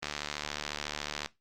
click train, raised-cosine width 0.2 ms, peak -16 dBFS, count 92, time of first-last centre 0.03-1.26 s, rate 74 Hz, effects noise-tail reverb RT60 0.2 s tail -19 dB re dry + Opus 24 kbps

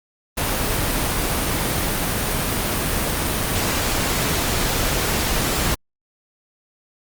pink noise, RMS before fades -21 dBFS, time 0.37-5.75 s, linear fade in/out 10 ms, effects Opus 32 kbps

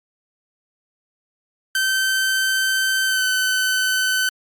sawtooth tone with pitch glide, 1545 to 1518.5 Hz, G6 to F#6, -26 to +44 cents, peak -14 dBFS, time 1.75-4.29 s, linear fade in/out 2 ms, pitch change -30 cents, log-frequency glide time 3.06-3.25 s, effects Opus 48 kbps

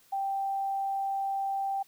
sine tone, 784 Hz, G5, in tune, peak -28 dBFS, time 0.12-1.83 s, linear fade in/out 10 ms, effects white hiss -62 dBFS RMS until 1.87 s

